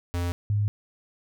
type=tone pair in turn; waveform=square / sine; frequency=87.31 / 103.6 Hz; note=F2 / G#2; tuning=0 / -4 cents; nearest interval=minor third; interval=296 cents; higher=second; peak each=-26 / -21 dBFS; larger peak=second; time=0.14-0.32 / 0.5-0.68 s; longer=neither; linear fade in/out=0 ms; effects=none